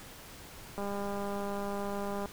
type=click train; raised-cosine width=1 ms; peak=-24 dBFS; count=298; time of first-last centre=0.78-2.258 s; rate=201 Hz; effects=pink hiss -49 dBFS RMS until 2.32 s